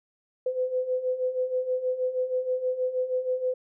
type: beating tone pair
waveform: sine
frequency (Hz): 504 / 510.3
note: B4 / C5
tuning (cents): +35 / -43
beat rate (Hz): 6.3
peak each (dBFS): -31 / -26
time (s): 0.46-3.54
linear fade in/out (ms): 5
effects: none